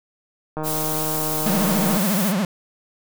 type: click train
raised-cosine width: 1 ms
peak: -14 dBFS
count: 218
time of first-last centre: 0.57-1.97 s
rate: 155 Hz
type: noise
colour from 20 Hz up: blue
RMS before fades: -26 dBFS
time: 0.63-2.34 s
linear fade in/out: 50 ms
type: tone with vibrato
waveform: 45% pulse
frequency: 196 Hz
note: G3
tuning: in tune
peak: -19 dBFS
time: 1.46-2.45 s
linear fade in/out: 2 ms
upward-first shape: triangle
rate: 14 Hz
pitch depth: 240 cents each way
effects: none